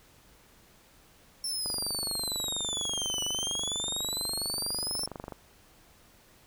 25% pulse exponential two-way sweep, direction down then up, 5400 to 2939 to 5400 Hz, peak -26 dBFS, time 1.44-5.06 s, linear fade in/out 2 ms, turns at 3.23 s
click train, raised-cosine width 1 ms, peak -24 dBFS, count 90, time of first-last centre 1.66-5.323 s, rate 24.3 Hz
effects pink hiss -59 dBFS RMS until 6.46 s

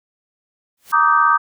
white noise with exponential growth, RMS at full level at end -33 dBFS, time 0.77-0.92 s, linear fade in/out 5 ms, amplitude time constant 31 ms
sine chord, Eb major seventh, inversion second, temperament just, 933.4 / 1166.7 / 1244.5 / 1555.6 Hz, Bb5 / D6 / Eb6 / G6, +2 / -12 / 0 / -14 cents, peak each -20 / -15 / -15 / -18 dBFS, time 0.92-1.38 s, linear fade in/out 20 ms
effects none

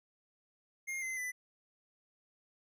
square tone with pitch steps, 2128 / 2061 / 1997 Hz, C7 / C7 / B6, +29 / -27 / +19 cents, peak -37 dBFS, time 0.87-1.32 s, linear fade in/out 20 ms, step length 150 ms, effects resampled to 32000 Hz

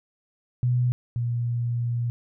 sine tone pair in turn, 123.5 / 119.26 Hz, B2 / A#2, 0 / +40 cents, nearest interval minor second, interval 60 cents, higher first, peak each -19 / -23 dBFS, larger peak first, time 0.63-0.92 / 1.16-2.1 s, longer second, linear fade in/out 0 ms, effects none

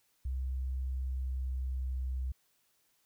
sine tone with pitch glide, 64.9 to 64.38 Hz, C2 to C2, -13 to -27 cents, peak -32 dBFS, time 0.25-2.32 s, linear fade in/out 5 ms, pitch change -14 cents, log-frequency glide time 0.86-1.76 s, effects white hiss -73 dBFS RMS until 3.05 s

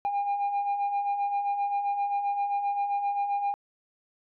sine beating tone pair, 801 / 808.6 Hz, G5 / G#5, +37 / -46 cents, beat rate 7.6 Hz, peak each -32 / -24 dBFS, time 0.05-3.54 s, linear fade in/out 0 ms, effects tanh soft clip ceiling -23 dBFS

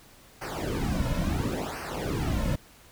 brown noise with flanger, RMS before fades -29 dBFS, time 0.41-2.56 s, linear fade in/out 10 ms, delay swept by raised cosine 0.27 to 2.57 ms, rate 0.72 Hz, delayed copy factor -1, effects pink hiss -54 dBFS RMS until 2.91 s

